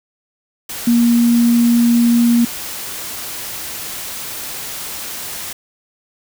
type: tone in noise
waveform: sine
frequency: 236.1 Hz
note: A#3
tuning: 22 cents sharp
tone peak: -9 dBFS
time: 0.87-2.45 s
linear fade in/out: 5 ms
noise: white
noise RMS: -27 dBFS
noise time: 0.69-5.53 s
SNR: +15 dB
effects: none